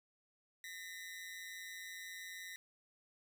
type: ring-modulated tone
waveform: sawtooth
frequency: 1921 Hz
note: B6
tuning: 48 cents flat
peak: -40 dBFS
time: 0.64-2.56 s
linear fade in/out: 0 ms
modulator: 89.9 Hz
effects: none